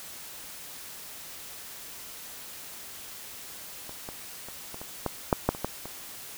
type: clicks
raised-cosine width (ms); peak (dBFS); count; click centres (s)
1; -27 / -23 / -28 / -25 / -25 / -13 / -6 / -7 / -24 / -13 / -24; 11; 3.894 / 4.089 / 4.486 / 4.744 / 4.815 / 5.063 / 5.328 / 5.49 / 5.549 / 5.646 / 5.856
effects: white hiss -43 dBFS RMS until 6.37 s